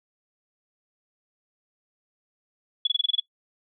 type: tone bursts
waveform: sine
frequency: 3400 Hz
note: G#7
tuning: 40 cents sharp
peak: -18 dBFS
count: 8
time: 2.85-3.2 s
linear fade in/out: 5 ms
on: 21 ms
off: 26 ms
effects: noise-tail reverb RT60 0.1 s tail -22 dB re dry